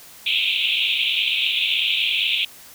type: band-pass noise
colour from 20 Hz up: pink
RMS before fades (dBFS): -21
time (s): 0.26-2.45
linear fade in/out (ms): 5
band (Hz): 2400 to 3700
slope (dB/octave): 96
effects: white hiss -44 dBFS RMS until 2.74 s